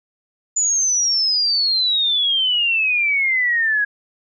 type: exponential sweep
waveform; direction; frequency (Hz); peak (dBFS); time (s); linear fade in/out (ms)
sine; down; 7040 to 1648; -15; 0.56-3.85; 10
effects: none